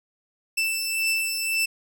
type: beating tone pair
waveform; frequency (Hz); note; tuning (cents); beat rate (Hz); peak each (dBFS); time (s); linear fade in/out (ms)
sawtooth; 2656 / 2657.9; E7 / E7; +12 / +14; 1.9; -21 / -26; 0.57-1.66; 10
effects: none